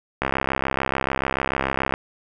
click train, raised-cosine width 0.5 ms, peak -6 dBFS, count 116, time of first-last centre 0.22-1.939 s, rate 66.9 Hz, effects none

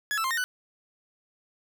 40% pulse tone with pitch steps, 1688 / 1322 / 1053 / 1842 / 1492 Hz, G#6 / E6 / C6 / A#6 / F#6, +28 / +5 / +11 / -21 / +14 cents, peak -25 dBFS, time 0.11-0.44 s, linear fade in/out 0 ms, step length 66 ms, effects none

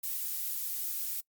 violet noise, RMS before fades -35 dBFS, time 0.03-1.21 s, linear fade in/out 10 ms, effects noise-tail reverb RT60 0.1 s tail -24 dB re dry + Opus 48 kbps

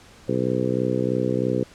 harmonic tone, 63.1 Hz, B1, 38 cents sharp, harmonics 2 / 3 / 4 / 5 / 6 / 7 / 8, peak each -28 / -28 / -28 / -28 / -28 / -28 / -28 dBFS, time 0.28-1.64 s, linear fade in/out 10 ms, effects pink hiss -49 dBFS RMS until 1.74 s + low-pass 8000 Hz 12 dB/octave

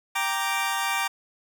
20% pulse chord, G minor, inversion none, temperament equal, 784 / 932.3 / 1174.7 Hz, G5 / Bb5 / D6, 0 / 0 / 0 cents, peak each -24 dBFS, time 0.15-1.08 s, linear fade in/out 10 ms, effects none

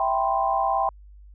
sine chord, C major seventh, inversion first, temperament equal, 659.3 / 784 / 987.8 / 1046.5 Hz, E5 / G5 / B5 / C6, 0 / 0 / 0 / 0 cents, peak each -27 / -23 / -29 / -26 dBFS, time 0-0.89 s, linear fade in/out 2 ms, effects added 50 Hz sine -44 dBFS peak until 1.34 s

